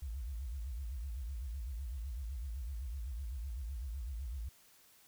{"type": "tone with vibrato", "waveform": "sine", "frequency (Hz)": 61.74, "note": "B1", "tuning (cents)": 0, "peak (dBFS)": -38, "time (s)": [0.02, 4.49], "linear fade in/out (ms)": 5, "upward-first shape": "sine", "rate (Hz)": 7.9, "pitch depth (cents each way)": 260, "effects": ["white hiss -64 dBFS RMS until 5.07 s"]}